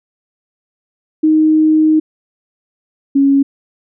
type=tone pair in turn; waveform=sine; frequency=311.8 / 276.7 Hz; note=D#4 / C#4; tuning=+4 / -3 cents; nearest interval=major second; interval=207 cents; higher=first; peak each=-7 dBFS; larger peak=neither; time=1.23-2 / 3.15-3.43 s; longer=first; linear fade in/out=10 ms; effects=none